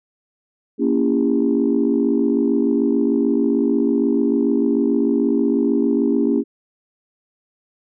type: chord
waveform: sine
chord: A# diminished seventh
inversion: none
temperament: just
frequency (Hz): 233.1 / 279.7 / 335.6 / 402.8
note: A#3 / C#4 / E4 / G4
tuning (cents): 0 / +16 / +31 / +47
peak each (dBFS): -19 / -18 / -22 / -21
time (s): 0.78-6.44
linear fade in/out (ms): 50
effects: tanh soft clip ceiling -6 dBFS